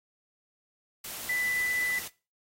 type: tone in noise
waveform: sine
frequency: 1992 Hz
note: B6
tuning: 14 cents sharp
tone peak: -27 dBFS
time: 1.29-1.99 s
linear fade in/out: 5 ms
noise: white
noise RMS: -39 dBFS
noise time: 1.04-2.08 s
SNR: +9 dB
effects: noise-tail reverb RT60 0.3 s tail -19 dB re dry + AAC 48 kbps